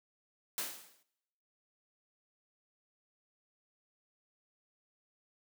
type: noise with exponential decay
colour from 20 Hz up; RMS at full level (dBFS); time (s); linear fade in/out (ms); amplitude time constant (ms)
white; -34; 0.58-1.03; 1; 97
effects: noise-tail reverb RT60 1.0 s tail -25 dB re dry + high-pass 200 Hz 12 dB/octave